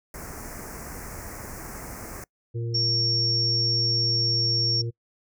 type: band-stop noise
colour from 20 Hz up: pink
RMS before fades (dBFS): -38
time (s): 0.14-2.24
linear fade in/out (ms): 2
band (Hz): 2200 to 5400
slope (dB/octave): 48
type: harmonic tone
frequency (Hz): 116.54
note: A#2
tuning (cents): 0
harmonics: 1 / 3 / 4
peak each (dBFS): -27 / -37 / -39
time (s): 2.54-4.91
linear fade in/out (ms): 20
type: tone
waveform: sine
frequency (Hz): 5500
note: F8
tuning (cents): -27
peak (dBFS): -22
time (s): 2.74-4.82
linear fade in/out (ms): 10
effects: noise-tail reverb RT60 0.1 s tail -25 dB re dry